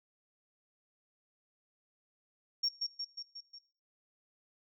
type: tone with echo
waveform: sine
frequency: 5530 Hz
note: F8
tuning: 18 cents flat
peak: -27 dBFS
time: 2.63-2.69 s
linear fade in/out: 10 ms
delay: 180 ms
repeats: 5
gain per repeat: -4 dB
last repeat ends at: 3.59 s
effects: noise-tail reverb RT60 0.5 s tail -20 dB re dry + tanh soft clip ceiling -23 dBFS